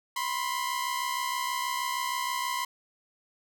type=tone pair together; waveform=sawtooth; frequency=987.8 / 1054.1 Hz; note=B5 / C6; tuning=0 / +13 cents; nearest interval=minor second; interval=113 cents; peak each=-28 dBFS; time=0.16-2.65 s; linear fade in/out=5 ms; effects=none